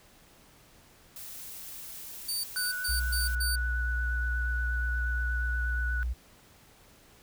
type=noise; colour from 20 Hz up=blue; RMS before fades=-43 dBFS; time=1.16-3.35 s; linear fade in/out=2 ms
type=tone bursts; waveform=20% pulse; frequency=4600 Hz; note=D8; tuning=37 cents flat; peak=-24 dBFS; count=5; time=2.28-3.56 s; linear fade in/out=10 ms; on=160 ms; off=120 ms
type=tone with vibrato; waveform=sine; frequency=1480 Hz; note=F#6; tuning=in tune; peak=-32 dBFS; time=2.56-6.03 s; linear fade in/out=0 ms; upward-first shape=sine; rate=8.4 Hz; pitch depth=15 cents each way
type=tone; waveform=sine; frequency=60.6 Hz; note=B1; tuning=32 cents flat; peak=-28 dBFS; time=2.88-6.14 s; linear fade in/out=20 ms
effects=pink hiss -58 dBFS RMS until 7.22 s